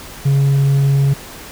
triangle tone with hard clipping, 138.59 Hz, C#3, in tune, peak -9 dBFS, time 0.25-1.14 s, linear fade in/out 10 ms, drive 1 dB, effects pink hiss -34 dBFS RMS until 1.51 s

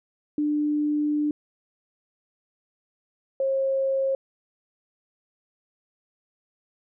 sine tone pair in turn, 297.5 / 538.1 Hz, D4 / C5, +22 / +48 cents, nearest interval minor seventh, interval 1026 cents, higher second, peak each -21 dBFS, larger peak neither, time 0.38-1.31 / 3.4-4.15 s, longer first, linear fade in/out 2 ms, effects none

